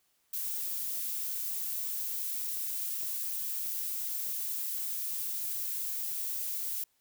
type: noise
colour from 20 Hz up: violet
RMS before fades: -35 dBFS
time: 0.33-6.84 s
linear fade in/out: 5 ms
effects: white hiss -73 dBFS RMS until 7 s